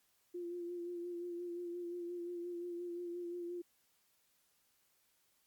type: tone with vibrato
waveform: sine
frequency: 348.6 Hz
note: F4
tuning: 3 cents flat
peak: -40 dBFS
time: 0.34-3.62 s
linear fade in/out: 10 ms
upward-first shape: sine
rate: 5.7 Hz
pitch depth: 28 cents each way
effects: white hiss -75 dBFS RMS until 5.46 s + Opus 48 kbps